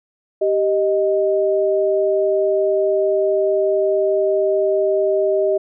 sine tone pair together, 391 / 622.3 Hz, G4 / D#5, -4 / 0 cents, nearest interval minor sixth, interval 804 cents, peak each -17 dBFS, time 0.41-5.58 s, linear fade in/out 10 ms, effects none

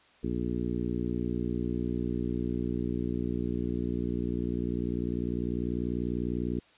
harmonic tone, 60.1 Hz, B1, 46 cents flat, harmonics 1 / 2 / 3 / 4 / 5 / 6 / 7, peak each -37 / -38 / -35 / -34 / -36 / -37 / -41 dBFS, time 0.23-6.6 s, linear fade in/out 10 ms, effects white hiss -60 dBFS RMS until 6.77 s + resampled to 8000 Hz

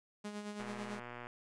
sawtooth tone with tremolo, 207.7 Hz, G#3, in tune, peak -36 dBFS, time 0.24-1 s, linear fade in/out 10 ms, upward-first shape sine, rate 9.1 Hz, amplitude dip 50%
click train, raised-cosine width 0.5 ms, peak -31 dBFS, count 82, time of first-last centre 0.6-1.269 s, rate 121 Hz
effects resampled to 22050 Hz + 11-bit

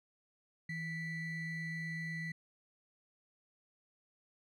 triangle ring-modulated tone, 1065 Hz, C6, 30 cents sharp, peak -33 dBFS, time 0.69-2.32 s, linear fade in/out 5 ms, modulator 902 Hz, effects none

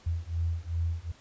sine beating tone pair, 82.41 / 85.01 Hz, E2 / F2, 0 / -46 cents, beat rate 2.6 Hz, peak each -31 dBFS, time 0.06-1.12 s, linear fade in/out 10 ms, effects pink hiss -57 dBFS RMS until 1.2 s + resampled to 16000 Hz

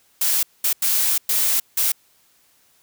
blue noise bursts at uneven times, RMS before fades -19 dBFS, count 5, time 0.21-0.43 / 0.64-0.73 / 0.82-1.18 / 1.29-1.6 / 1.77-1.92 s, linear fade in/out 5 ms, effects white hiss -59 dBFS RMS until 2.82 s

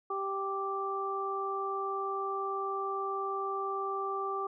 harmonic tone, 391.2 Hz, G4, 4 cents flat, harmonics 1 / 2 / 3, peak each -36 / -39 / -34 dBFS, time 0.1-4.47 s, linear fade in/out 5 ms, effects none

